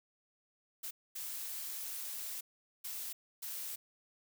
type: noise bursts at uneven times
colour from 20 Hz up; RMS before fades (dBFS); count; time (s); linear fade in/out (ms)
blue; -42; 4; 0.83-0.91 / 1.15-2.41 / 2.84-3.13 / 3.42-3.76; 10
effects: none